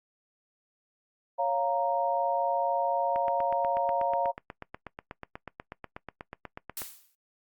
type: chord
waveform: sine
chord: Bb minor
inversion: first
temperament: equal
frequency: 554.4 / 698.5 / 932.3 Hz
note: Db5 / F5 / Bb5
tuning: 0 / 0 / 0 cents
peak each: -30 / -29 / -29 dBFS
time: 1.38-4.32 s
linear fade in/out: 20 ms
type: click train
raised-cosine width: 0.5 ms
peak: -23 dBFS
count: 31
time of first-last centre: 3.16-6.819 s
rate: 8.2 Hz
type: noise with exponential decay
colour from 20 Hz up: blue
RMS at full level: -33 dBFS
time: 6.77-7.15 s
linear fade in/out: 2 ms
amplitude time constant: 81 ms
effects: noise-tail reverb RT60 0.1 s tail -21 dB re dry + Opus 48 kbps